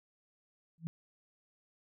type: tone with exponential growth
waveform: sine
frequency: 164.2 Hz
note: E3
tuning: 6 cents flat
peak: -30 dBFS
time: 0.78-0.87 s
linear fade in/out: 0 ms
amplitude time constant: 19 ms
effects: none